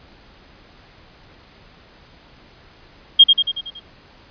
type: tone with echo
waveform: sine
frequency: 3232 Hz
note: G#7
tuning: 48 cents flat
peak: -3 dBFS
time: 3.19-3.24 s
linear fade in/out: 10 ms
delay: 93 ms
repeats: 6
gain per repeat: -5 dB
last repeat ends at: 3.798 s
effects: pink hiss -48 dBFS RMS until 4.3 s + resampled to 11025 Hz